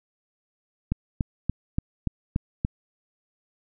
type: click train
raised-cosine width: 5 ms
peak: -11 dBFS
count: 7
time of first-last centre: 0.92-2.649 s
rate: 3.47 Hz
effects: none